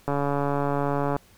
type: click train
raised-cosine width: 1 ms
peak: -12 dBFS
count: 155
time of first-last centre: 0.08-1.165 s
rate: 142 Hz
effects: pink hiss -56 dBFS RMS until 1.37 s